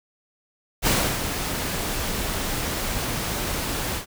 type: noise with ADSR envelope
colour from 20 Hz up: pink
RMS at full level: -19 dBFS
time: 0.82-4.06 s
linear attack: 46 ms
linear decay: 300 ms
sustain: -8 dB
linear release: 100 ms
effects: none